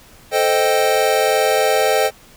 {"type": "chord", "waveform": "square", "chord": "A half-diminished seventh", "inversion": "none", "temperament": "equal", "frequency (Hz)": [440, 523.3, 622.3, 784], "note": ["A4", "C5", "Eb5", "G5"], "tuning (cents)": [0, 0, 0, 0], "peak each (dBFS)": -20, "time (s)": [0.31, 2.11], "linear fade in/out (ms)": 50, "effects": ["pink hiss -46 dBFS RMS until 2.36 s"]}